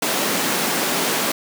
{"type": "high-pass noise", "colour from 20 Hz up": "pink", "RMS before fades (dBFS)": -21, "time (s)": [0.02, 1.32], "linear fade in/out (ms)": 5, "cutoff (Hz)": 200, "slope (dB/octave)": 24, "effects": []}